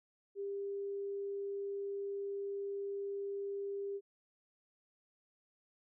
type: tone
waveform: sine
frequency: 398.9 Hz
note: G4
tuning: 30 cents sharp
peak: -37 dBFS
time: 0.35-4.01 s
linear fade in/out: 50 ms
effects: none